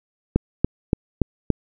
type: click train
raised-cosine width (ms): 3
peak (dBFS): -3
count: 5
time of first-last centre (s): 0.36-1.503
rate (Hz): 3.5
effects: none